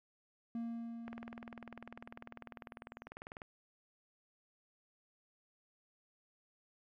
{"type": "tone with exponential decay", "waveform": "triangle", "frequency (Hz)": 232, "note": "A#3", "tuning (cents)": -8, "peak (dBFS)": -35, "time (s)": [0.55, 3.08], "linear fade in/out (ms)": 2, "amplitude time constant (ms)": 550}
{"type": "click train", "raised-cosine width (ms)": 0.5, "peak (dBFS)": -31, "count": 48, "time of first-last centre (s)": [1.08, 3.418], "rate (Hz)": 20.1}
{"effects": []}